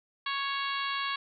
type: harmonic tone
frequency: 554.4 Hz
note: C#5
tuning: in tune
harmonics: 2 / 3 / 4 / 5 / 6 / 7 / 8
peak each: -33 / -37 / -39 / -39 / -39 / -41 / -43 dBFS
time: 0.26-1.16 s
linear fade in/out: 5 ms
effects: none